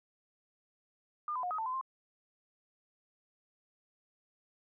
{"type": "tone with pitch steps", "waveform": "sine", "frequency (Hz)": [1207, 1010, 720, 1263, 890, 1021, 1054], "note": ["D6", "B5", "F#5", "D#6", "A5", "C6", "C6"], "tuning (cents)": [47, 39, -47, 26, 20, -43, 12], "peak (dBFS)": -33, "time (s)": [1.28, 1.812], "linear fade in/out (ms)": 2, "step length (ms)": 76, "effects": []}